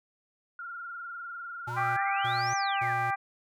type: tone with vibrato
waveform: sine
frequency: 1396.9 Hz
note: F6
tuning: in tune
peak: -37 dBFS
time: 0.59-2.41 s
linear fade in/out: 2 ms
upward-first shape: sine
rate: 20 Hz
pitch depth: 62 cents each way
type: tone bursts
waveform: square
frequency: 120.5 Hz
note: B2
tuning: 42 cents flat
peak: -37 dBFS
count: 3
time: 1.67-3.11 s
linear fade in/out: 10 ms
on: 300 ms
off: 270 ms
type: exponential two-way sweep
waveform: sine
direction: up then down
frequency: 830.6 to 6272 to 1522 Hz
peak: -36 dBFS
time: 1.67-2.94 s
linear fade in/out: 10 ms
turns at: 2.54 s
type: harmonic tone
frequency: 394.8 Hz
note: G4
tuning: 12 cents sharp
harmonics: 2 / 3 / 4 / 5 / 6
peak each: -29 / -33 / -34 / -38 / -41 dBFS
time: 1.76-3.16 s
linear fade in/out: 20 ms
effects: none